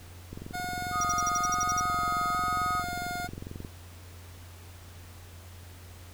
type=click train; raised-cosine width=3 ms; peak=-26 dBFS; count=75; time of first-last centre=0.33-3.648 s; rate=22.3 Hz
type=tone with vibrato; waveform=25% pulse; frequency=717 Hz; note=F5; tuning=45 cents sharp; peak=-29 dBFS; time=0.53-3.28 s; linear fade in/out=20 ms; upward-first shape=square; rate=1.1 Hz; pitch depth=12 cents each way
type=tone with pitch glide; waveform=sine; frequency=1244.5 to 1256.8 Hz; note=D#6 to D#6; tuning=0 to +17 cents; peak=-27 dBFS; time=0.91-2.84 s; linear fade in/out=50 ms; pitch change=+17 cents; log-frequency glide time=1.59-1.99 s
type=tone bursts; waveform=triangle; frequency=5750 Hz; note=F8; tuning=50 cents sharp; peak=-27 dBFS; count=10; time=1.01-1.801 s; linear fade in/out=2 ms; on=26 ms; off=59 ms
effects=added 88 Hz sine -46 dBFS peak until 6.13 s + pink hiss -52 dBFS RMS until 6.13 s